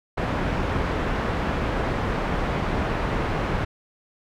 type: low-pass noise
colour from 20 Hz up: pink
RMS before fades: -25 dBFS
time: 0.17-3.65 s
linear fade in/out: 10 ms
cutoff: 1800 Hz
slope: 12 dB/octave
effects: none